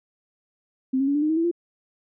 sine tone with pitch steps, 261.6 / 272.1 / 283 / 294.3 / 306.1 / 318.4 / 331.1 / 344.4 Hz, C4 / C#4 / C#4 / D4 / D#4 / D#4 / E4 / F4, 0 / -32 / +36 / +4 / -28 / +40 / +8 / -24 cents, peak -19 dBFS, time 0.93-1.514 s, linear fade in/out 10 ms, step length 73 ms, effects none

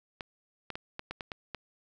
clicks, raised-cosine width 0.3 ms, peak -21 dBFS, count 8, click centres 0.208 / 0.703 / 0.755 / 0.994 / 1.11 / 1.208 / 1.318 / 1.547 s, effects none

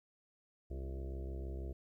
harmonic tone with a mistuned harmonic, 66.4 Hz, C2, 26 cents sharp, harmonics 1 / 2 / 3 / 4 / 5 / 6 / 7 / 8 / 9 / 10, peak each -40 / -51 / -56 / -58 / -51 / -53 / -58 / -62 / -60 / -60 dBFS, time 0.7-1.73 s, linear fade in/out 10 ms, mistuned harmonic 5, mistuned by +47 cents, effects 13-bit

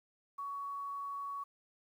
sine tone with quantisation, 1122 Hz, C#6, 21 cents sharp, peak -38 dBFS, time 0.38-1.44 s, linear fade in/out 10 ms, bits 11, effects none

